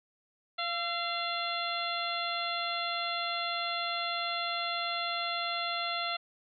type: harmonic tone with a mistuned harmonic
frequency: 690 Hz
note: F5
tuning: 21 cents flat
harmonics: 1 / 2 / 3 / 4 / 5 / 6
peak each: -37 / -36 / -39 / -40 / -38 / -39 dBFS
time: 0.58-6.17 s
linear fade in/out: 10 ms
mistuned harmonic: 2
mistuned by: -36 cents
effects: none